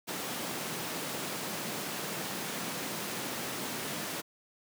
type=high-pass noise; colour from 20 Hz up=pink; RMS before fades=-37 dBFS; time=0.07-4.22 s; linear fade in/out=20 ms; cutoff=150 Hz; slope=24 dB/octave; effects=none